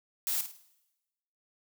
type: noise with echo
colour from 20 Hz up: blue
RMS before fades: -31 dBFS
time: 0.27-0.41 s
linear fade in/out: 0 ms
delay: 52 ms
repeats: 4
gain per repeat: -9 dB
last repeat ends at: 0.618 s
effects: noise-tail reverb RT60 1.0 s tail -19 dB re dry